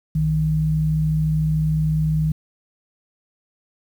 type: tone pair together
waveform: sine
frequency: 61.73 / 155.56 Hz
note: B1 / D#3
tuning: 0 / 0 cents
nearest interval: octave + major third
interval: 1600 cents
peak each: -26 / -17 dBFS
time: 0.15-2.32 s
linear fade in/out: 5 ms
effects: 8-bit